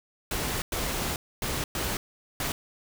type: noise bursts at uneven times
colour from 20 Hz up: pink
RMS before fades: -30 dBFS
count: 5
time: 0.31-0.62 / 0.72-1.16 / 1.42-1.64 / 1.75-1.97 / 2.4-2.52 s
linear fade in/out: 2 ms
effects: none